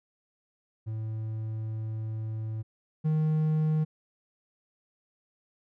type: tone pair in turn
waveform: triangle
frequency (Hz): 110 / 155.56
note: A2 / D#3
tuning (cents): 0 / 0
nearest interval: tritone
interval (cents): 600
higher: second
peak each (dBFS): -29 / -21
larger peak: second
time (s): 0.86-2.63 / 3.04-3.85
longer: first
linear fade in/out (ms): 20
effects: none